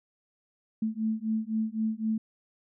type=beating tone pair; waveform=sine; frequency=218 / 221.9 Hz; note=A3 / A3; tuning=-16 / +15 cents; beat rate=3.9 Hz; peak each=-30 dBFS; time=0.82-2.18 s; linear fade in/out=5 ms; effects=none